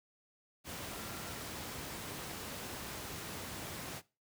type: tone in noise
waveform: sine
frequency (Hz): 1372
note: F6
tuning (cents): -31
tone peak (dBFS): -54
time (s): 0.86-1.45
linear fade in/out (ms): 50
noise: pink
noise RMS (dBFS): -43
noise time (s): 0.64-4.02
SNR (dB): -14
effects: noise-tail reverb RT60 0.3 s tail -20 dB re dry + high-pass 80 Hz 12 dB/octave